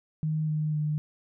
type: tone with pitch steps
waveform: sine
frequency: 155.56 / 153.42 / 151.31 Hz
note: D#3 / D#3 / D#3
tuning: 0 / -24 / -48 cents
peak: -25 dBFS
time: 0.23-0.98 s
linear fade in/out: 0 ms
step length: 250 ms
effects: none